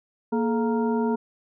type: harmonic tone with a mistuned harmonic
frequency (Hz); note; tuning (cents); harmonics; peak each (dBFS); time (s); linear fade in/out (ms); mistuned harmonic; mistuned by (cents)
233.1; A#3; 0; 1 / 2 / 3 / 4 / 6; -23 / -26 / -38 / -30 / -42; 0.32-1.16; 10; 2; -140
effects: none